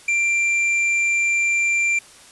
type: tone with hard clipping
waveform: triangle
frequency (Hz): 2365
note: D7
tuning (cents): +12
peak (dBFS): -18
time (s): 0.08-1.99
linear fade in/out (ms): 5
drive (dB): 9
effects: white hiss -46 dBFS RMS until 2.31 s + resampled to 24000 Hz